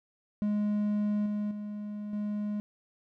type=tone with level steps; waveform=triangle; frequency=208.3 Hz; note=G#3; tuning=5 cents sharp; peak=-24 / -27 / -33 / -28 dBFS; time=0.42-2.6 s; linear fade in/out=0 ms; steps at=1.26 / 1.51 / 2.13 s; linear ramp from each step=2 ms; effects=none